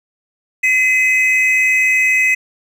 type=tone pair together; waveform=triangle; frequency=2037 / 2544 Hz; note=C7 / D#7; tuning=-47 / +38 cents; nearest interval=major third; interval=385 cents; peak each=-12 dBFS; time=0.63-2.35 s; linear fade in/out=10 ms; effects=none